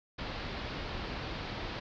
pink low-pass noise, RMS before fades -39 dBFS, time 0.18-1.8 s, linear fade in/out 10 ms, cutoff 4800 Hz, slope 48 dB/octave, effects none

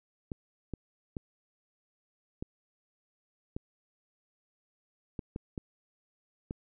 clicks, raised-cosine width 3 ms, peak -23 dBFS, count 9, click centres 0.318 / 0.737 / 1.168 / 2.425 / 3.565 / 5.192 / 5.361 / 5.578 / 6.509 s, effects none

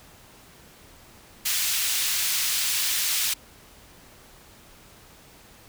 pink high-pass noise, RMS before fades -25 dBFS, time 1.45-3.34 s, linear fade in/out 10 ms, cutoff 2900 Hz, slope 12 dB/octave, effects pink hiss -51 dBFS RMS until 5.68 s

